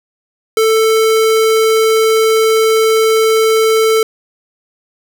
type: tone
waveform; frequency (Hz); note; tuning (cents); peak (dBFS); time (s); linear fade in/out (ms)
square; 442.5; A4; +10; -9; 0.57-4.03; 2
effects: none